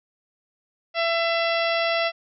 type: harmonic tone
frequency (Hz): 670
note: E5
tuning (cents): +28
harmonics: 1 / 2 / 3 / 4 / 5 / 6 / 7 / 8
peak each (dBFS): -23 / -29 / -28 / -29 / -32 / -37 / -36 / -37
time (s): 0.94-2.12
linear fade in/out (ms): 50
effects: none